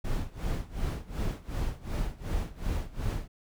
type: noise with tremolo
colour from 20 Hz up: brown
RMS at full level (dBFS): -29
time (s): 0.04-3.28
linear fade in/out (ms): 10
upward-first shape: sine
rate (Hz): 2.7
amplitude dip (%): 90
effects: none